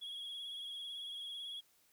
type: tone with vibrato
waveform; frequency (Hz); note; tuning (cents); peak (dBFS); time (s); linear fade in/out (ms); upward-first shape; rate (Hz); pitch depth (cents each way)
sine; 3322; G#7; 0; -40; 0.01-1.61; 20; triangle; 18; 49
effects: tanh soft clip ceiling -41 dBFS + white hiss -71 dBFS RMS until 1.92 s